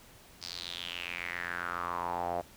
sawtooth tone with band-pass filter sweep, 87.31 Hz, F2, in tune, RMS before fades -37 dBFS, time 0.41-2.42 s, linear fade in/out 20 ms, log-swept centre 5000 to 660 Hz, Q 5.1, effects pink hiss -56 dBFS RMS until 2.56 s

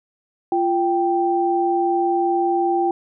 sine tone pair together, 346.3 / 783.7 Hz, F4 / G5, -15 / -1 cents, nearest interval octave + major second, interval 1414 cents, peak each -19 dBFS, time 0.52-2.91 s, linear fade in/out 2 ms, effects none

